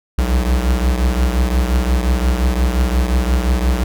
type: beating tone pair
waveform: square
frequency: 60.8 / 66.5 Hz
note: B1 / C2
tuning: -26 / +29 cents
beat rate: 5.7 Hz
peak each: -15 / -20 dBFS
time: 0.18-3.84 s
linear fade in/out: 5 ms
effects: none